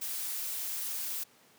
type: noise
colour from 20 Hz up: blue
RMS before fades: -36 dBFS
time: 0.01-1.24 s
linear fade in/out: 10 ms
effects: pink hiss -61 dBFS RMS until 1.58 s + high-pass 200 Hz 12 dB/octave